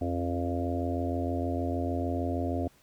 harmonic tone with a mistuned harmonic, 86.5 Hz, F2, 16 cents flat, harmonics 1 / 3 / 4 / 5 / 6 / 7 / 8, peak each -32 / -32 / -38 / -40 / -41 / -38 / -37 dBFS, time 0.01-2.68 s, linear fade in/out 5 ms, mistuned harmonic 3, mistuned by +47 cents, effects pink hiss -62 dBFS RMS until 2.82 s

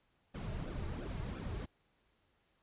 brown noise with flanger, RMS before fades -41 dBFS, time 0.34-1.66 s, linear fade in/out 10 ms, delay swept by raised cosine 0.98 to 4.08 ms, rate 2.9 Hz, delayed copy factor -0.65, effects pink hiss -75 dBFS RMS until 2.62 s + resampled to 8000 Hz

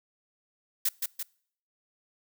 blue noise with echo, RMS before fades -26 dBFS, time 0.85-0.89 s, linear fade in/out 5 ms, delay 170 ms, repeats 2, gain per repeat -4 dB, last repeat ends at 1.23 s, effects noise-tail reverb RT60 0.6 s tail -25 dB re dry

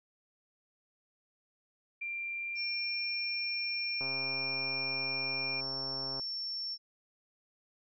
sine tone with pitch glide, 2373 to 2391 Hz, D7 to D7, +17 to +30 cents, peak -35 dBFS, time 2.01-5.61 s, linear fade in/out 10 ms, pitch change +13 cents, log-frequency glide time 2.34-3.03 s
sine tone, 5430 Hz, F8, 50 cents flat, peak -35 dBFS, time 2.55-6.78 s, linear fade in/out 50 ms
click train, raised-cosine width 1 ms, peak -31 dBFS, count 294, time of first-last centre 4.01-6.197 s, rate 134 Hz
effects none

